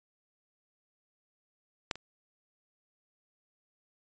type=clicks; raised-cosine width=0.2 ms; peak=-13 / -26 dBFS; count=2; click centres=1.912 / 1.956 s; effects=resampled to 16000 Hz